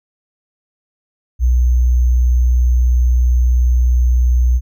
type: tone with sample-and-hold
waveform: sine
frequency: 61.5 Hz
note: B1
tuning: 7 cents flat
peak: -9 dBFS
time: 1.39-4.61 s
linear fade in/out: 50 ms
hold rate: 6300 Hz
effects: none